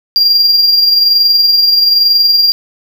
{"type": "tone with amplitude modulation", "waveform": "triangle", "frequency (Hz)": 4770, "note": "D8", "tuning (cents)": 26, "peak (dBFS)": -3, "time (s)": [0.16, 2.52], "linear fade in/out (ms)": 0, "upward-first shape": "sine", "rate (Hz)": 21.1, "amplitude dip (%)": 40, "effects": []}